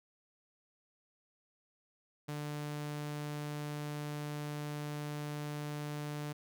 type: tone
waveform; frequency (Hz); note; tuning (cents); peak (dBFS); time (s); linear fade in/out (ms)
sawtooth; 148.1; D3; +15; -34; 2.28-6.33; 10
effects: none